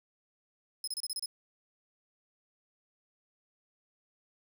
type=tone bursts; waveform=25% pulse; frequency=5120 Hz; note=D#8; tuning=49 cents sharp; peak=-29 dBFS; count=7; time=0.84-1.259 s; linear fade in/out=2 ms; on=35 ms; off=29 ms; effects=none